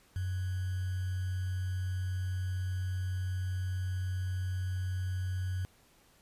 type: tone with sample-and-hold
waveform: sine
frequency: 92.5 Hz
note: F#2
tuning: in tune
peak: -31 dBFS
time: 0.16-5.65 s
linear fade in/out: 0 ms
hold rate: 1575 Hz
effects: pink hiss -64 dBFS RMS until 6.21 s + resampled to 32000 Hz